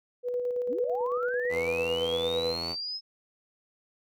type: tone with tremolo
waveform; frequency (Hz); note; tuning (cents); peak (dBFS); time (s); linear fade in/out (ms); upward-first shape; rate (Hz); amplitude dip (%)
sine; 491.8; B4; -7; -26; 0.23-2.56; 50; square; 9; 30
type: linear sweep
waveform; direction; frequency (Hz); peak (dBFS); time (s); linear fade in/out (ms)
sine; up; 185 to 5200; -32; 0.68-3.01; 50
type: tone with pitch glide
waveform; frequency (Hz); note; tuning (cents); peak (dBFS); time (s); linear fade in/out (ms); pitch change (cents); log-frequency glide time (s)
5% pulse; 84.9 to 83.92; F2 to E2; -48 to +31; -24; 1.49-2.76; 50; -21; 2.31-2.5
effects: none